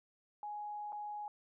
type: tone with dropouts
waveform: sine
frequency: 834 Hz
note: G#5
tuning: 7 cents sharp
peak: -40 dBFS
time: 0.43-1.28 s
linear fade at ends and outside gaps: 1 ms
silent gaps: 0.922-0.928 s
effects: none